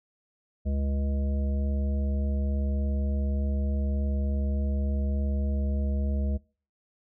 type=harmonic tone with a mistuned harmonic; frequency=69.3 Hz; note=C#2; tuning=in tune; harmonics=1 / 3 / 5 / 7 / 9; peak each=-25 / -33 / -46 / -44 / -42 dBFS; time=0.65-6.38 s; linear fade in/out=20 ms; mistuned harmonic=1; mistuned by=+28 cents; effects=noise-tail reverb RT60 0.4 s tail -23 dB re dry